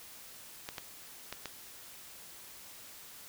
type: clicks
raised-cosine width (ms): 0.2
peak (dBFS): -21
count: 4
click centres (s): 0.689 / 0.782 / 1.326 / 1.457
effects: white hiss -51 dBFS RMS until 3.28 s